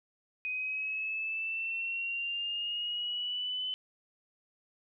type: exponential sweep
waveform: sine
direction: up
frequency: 2500 to 3033 Hz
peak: -32 dBFS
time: 0.45-3.74 s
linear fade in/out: 0 ms
effects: none